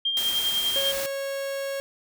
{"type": "tone with tremolo", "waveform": "sine", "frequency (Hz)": 3195, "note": "G7", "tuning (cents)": 32, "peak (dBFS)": -21, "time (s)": [0.05, 0.92], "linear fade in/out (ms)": 5, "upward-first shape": "sine", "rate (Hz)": 10, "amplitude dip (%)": 45}
{"type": "noise", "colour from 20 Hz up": "white", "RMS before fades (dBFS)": -32, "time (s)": [0.17, 1.06], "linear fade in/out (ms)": 0}
{"type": "tone", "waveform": "45% pulse", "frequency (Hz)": 550, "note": "C#5", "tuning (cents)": -14, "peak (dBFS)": -28, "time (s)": [0.76, 1.8], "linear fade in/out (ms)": 0}
{"effects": []}